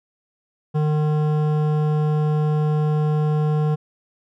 sine tone with hard clipping, 151.9 Hz, D#3, 41 cents flat, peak -19 dBFS, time 0.74-3.76 s, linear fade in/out 20 ms, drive 13 dB, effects none

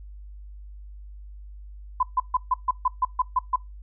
sine tone bursts, 1013 Hz, B5, 44 cents sharp, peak -18 dBFS, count 10, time 2-3.56 s, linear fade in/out 5 ms, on 30 ms, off 140 ms, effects noise-tail reverb RT60 0.2 s tail -22 dB re dry + added 50 Hz sine -39 dBFS peak until 3.82 s

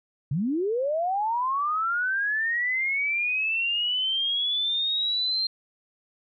sine linear sweep, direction up, 124.7 to 4186 Hz, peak -23 dBFS, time 0.31-5.47 s, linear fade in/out 5 ms, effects none

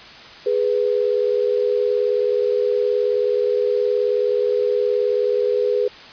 sine tone pair together, 415.3 / 494.3 Hz, G#4 / B4, 0 / +1 cents, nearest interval minor third, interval 301 cents, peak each -19 dBFS, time 0.46-5.88 s, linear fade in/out 5 ms, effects white hiss -40 dBFS RMS until 6.12 s + resampled to 11025 Hz

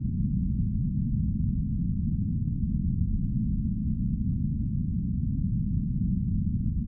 white low-pass noise, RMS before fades -27 dBFS, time 0-6.87 s, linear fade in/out 20 ms, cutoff 220 Hz, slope 48 dB/octave, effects none

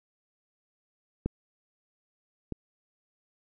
clicks, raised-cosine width 3 ms, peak -15 / -20 dBFS, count 2, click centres 1.26 / 2.523 s, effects none

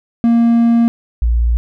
triangle / sine tone pair in turn, 233.1 / 58.27 Hz, A#3 / A#1, 0 / 0 cents, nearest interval 2 octaves, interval 2400 cents, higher first, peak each -6 / -10 dBFS, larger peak first, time 0.24-0.88 / 1.22-1.57 s, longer first, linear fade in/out 0 ms, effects none

